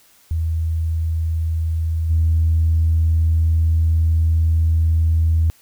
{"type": "tone with level steps", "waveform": "sine", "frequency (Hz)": 81.1, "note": "E2", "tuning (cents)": -28, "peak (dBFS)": [-17, -12], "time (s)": [0.31, 5.5], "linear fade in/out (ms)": 0, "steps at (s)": 2.09, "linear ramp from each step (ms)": 20, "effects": ["tanh soft clip ceiling -8 dBFS", "white hiss -53 dBFS RMS until 5.61 s"]}